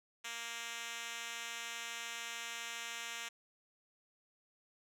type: tone with band-pass filter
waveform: 5% pulse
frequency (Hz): 232.9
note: A#3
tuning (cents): -1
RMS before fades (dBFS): -44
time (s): 0.24-3.29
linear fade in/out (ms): 10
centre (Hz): 4600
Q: 0.82
effects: none